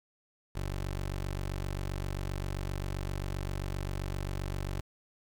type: tone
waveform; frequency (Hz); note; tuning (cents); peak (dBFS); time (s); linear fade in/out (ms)
20% pulse; 47.6; F#1; +50; -28; 0.55-4.81; 10
effects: 9-bit